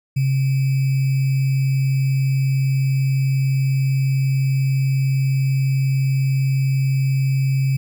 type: tone with sample-and-hold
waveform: sine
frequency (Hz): 134.4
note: C3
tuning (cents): +47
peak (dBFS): -15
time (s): 0.16-7.77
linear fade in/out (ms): 10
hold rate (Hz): 2450
effects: none